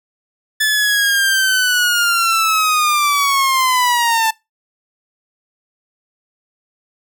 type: linear sweep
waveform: sawtooth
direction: down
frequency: 1742 to 880 Hz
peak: -9 dBFS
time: 0.6-4.31 s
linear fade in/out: 10 ms
effects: noise-tail reverb RT60 0.2 s tail -21 dB re dry